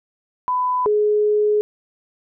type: tone pair in turn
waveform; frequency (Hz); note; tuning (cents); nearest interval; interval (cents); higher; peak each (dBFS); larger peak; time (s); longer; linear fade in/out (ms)
sine; 1000 / 420.4; B5 / G#4; +21 / +21; octave + minor third; 1500; first; -17 / -14; second; 0.48-0.86 / 0.86-1.61; second; 0
effects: none